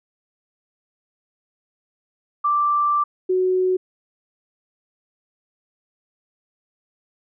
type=tone pair in turn; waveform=sine; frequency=1174.7 / 370 Hz; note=D6 / F#4; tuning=0 / 0 cents; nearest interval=octave + minor sixth; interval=2000 cents; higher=first; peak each=-16 / -16 dBFS; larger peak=neither; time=2.44-3.04 / 3.29-3.77 s; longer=first; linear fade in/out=10 ms; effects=none